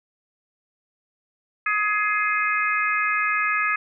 harmonic tone, 419.6 Hz, G#4, 18 cents sharp, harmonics 3 / 4 / 5 / 6, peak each -24 / -25 / -26 / -27 dBFS, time 1.66-3.76 s, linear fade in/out 5 ms, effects none

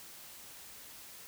silence, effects white hiss -51 dBFS RMS until 1.27 s

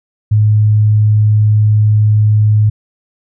sine tone, 106.5 Hz, G#2, 44 cents sharp, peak -6 dBFS, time 0.31-2.7 s, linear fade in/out 10 ms, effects none

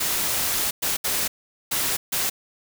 white noise bursts at uneven times, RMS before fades -24 dBFS, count 5, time 0-0.71 / 0.82-0.97 / 1.04-1.28 / 1.71-1.97 / 2.12-2.3 s, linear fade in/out 10 ms, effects none

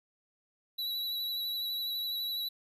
square tone with vibrato, 3926 Hz, B7, 11 cents flat, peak -33 dBFS, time 0.78-2.49 s, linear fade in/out 10 ms, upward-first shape triangle, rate 12 Hz, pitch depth 29 cents each way, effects none

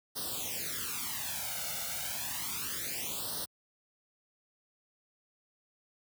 white noise with flanger, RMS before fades -37 dBFS, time 0.15-3.46 s, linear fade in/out 20 ms, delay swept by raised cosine 0.21 to 1.41 ms, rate 0.31 Hz, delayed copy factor +1, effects high-pass 60 Hz 12 dB/octave

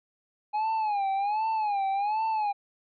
triangle tone with vibrato, 831 Hz, G#5, 1 cent sharp, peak -23 dBFS, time 0.53-2.53 s, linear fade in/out 20 ms, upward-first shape sine, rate 1.3 Hz, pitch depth 120 cents each way, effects resampled to 11025 Hz

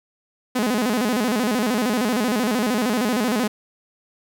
sawtooth tone with vibrato, 230.5 Hz, A#3, 19 cents flat, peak -15 dBFS, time 0.55-3.48 s, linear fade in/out 10 ms, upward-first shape square, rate 13 Hz, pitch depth 160 cents each way, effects 9-bit

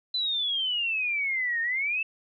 sine exponential two-way sweep, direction down then up, 4053 to 1821 to 2675 Hz, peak -25 dBFS, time 0.14-2.03 s, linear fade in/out 5 ms, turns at 1.61 s, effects none

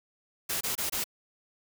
white noise bursts, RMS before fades -31 dBFS, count 4, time 0.49-1.042 s, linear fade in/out 10 ms, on 120 ms, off 24 ms, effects none

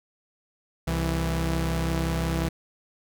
sawtooth tone pair together, 65.47 / 164.81 Hz, C2 / E3, +2 / 0 cents, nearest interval octave + major third, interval 1598 cents, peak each -23 dBFS, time 0.87-2.49 s, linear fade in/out 10 ms, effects none

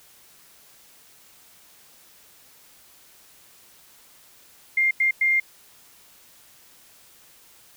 sine tone bursts at uneven times, 2111 Hz, C7, 15 cents sharp, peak -17 dBFS, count 3, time 4.77-4.91 / 5-5.11 / 5.21-5.4 s, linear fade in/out 5 ms, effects white hiss -53 dBFS RMS until 7.76 s

